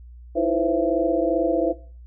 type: tone cluster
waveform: sine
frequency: 316.9 / 339.5 / 494.6 / 530 / 670 Hz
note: D#4 / F4 / B4 / C5 / E5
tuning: +32 / -49 / +3 / +22 / +28 cents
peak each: -25 dBFS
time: 0.35-1.73 s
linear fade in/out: 20 ms
effects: noise-tail reverb RT60 0.4 s tail -17 dB re dry + added 60 Hz sine -40 dBFS peak until 2.06 s